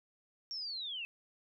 sine linear sweep, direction down, 5570 to 2576 Hz, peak -38 dBFS, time 0.51-1.05 s, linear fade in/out 0 ms, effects none

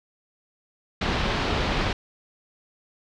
pink low-pass noise, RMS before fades -25 dBFS, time 1.01-1.93 s, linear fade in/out 5 ms, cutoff 4300 Hz, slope 24 dB/octave, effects none

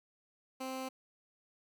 15% pulse tone, 261.6 Hz, C4, in tune, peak -32 dBFS, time 0.6-0.89 s, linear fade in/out 10 ms, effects none

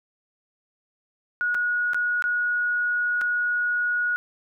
sine tone with dropouts, 1453 Hz, F#6, 32 cents flat, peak -21 dBFS, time 1.41-4.16 s, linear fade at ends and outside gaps 0 ms, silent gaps 1.545-1.55 / 1.934-1.945 / 2.223-2.24 / 3.212-3.216 s, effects none

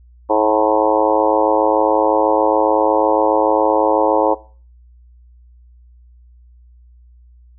harmonic tone with a mistuned harmonic, 107.6 Hz, A2, 38 cents flat, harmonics 3 / 4 / 5 / 6 / 7 / 8 / 9 / 10, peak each -20 / -20 / -16 / -22 / -21 / -19 / -21 / -28 dBFS, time 0.29-4.35 s, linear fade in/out 20 ms, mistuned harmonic 8, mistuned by +42 cents, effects noise-tail reverb RT60 0.4 s tail -20 dB re dry + added 60 Hz sine -43 dBFS peak until 7.58 s

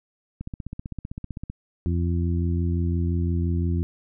click train, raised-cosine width 5 ms, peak -20 dBFS, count 18, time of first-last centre 0.41-1.5 s, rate 15.6 Hz
harmonic tone, 85.8 Hz, F2, 30 cents flat, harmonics 1 / 2 / 3 / 4, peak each -22 / -28 / -32 / -34 dBFS, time 1.86-3.83 s, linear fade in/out 0 ms
effects none

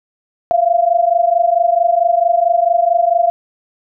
sine tone pair together, 675 / 699.5 Hz, E5 / F5, +41 / +3 cents, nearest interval minor second, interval 62 cents, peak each -13 dBFS, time 0.51-3.3 s, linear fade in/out 0 ms, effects none

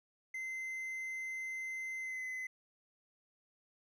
triangle tone with pitch glide, 2067 to 2036 Hz, C7 to C7, -22 to -48 cents, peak -37 dBFS, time 0.34-2.47 s, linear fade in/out 5 ms, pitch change -26 cents, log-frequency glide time 1.99-2.24 s, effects none

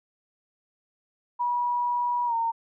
sine tone with pitch glide, 969 to 917.3 Hz, B5 to A#5, -33 to -28 cents, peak -23 dBFS, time 1.39-2.52 s, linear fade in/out 20 ms, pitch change -95 cents, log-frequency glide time 2.26-2.34 s, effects none

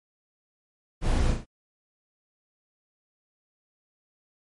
brown noise with echo, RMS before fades -25 dBFS, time 1.01-1.35 s, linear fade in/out 50 ms, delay 36 ms, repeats 3, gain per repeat -5 dB, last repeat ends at 1.458 s, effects MP3 48 kbps

